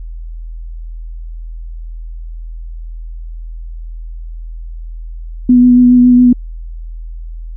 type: tone with vibrato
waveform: sine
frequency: 246.9 Hz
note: B3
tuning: in tune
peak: -3 dBFS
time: 5.49-6.33 s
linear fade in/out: 5 ms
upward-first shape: sine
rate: 7.2 Hz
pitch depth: 16 cents each way
effects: added 41 Hz sine -23 dBFS peak until 7.56 s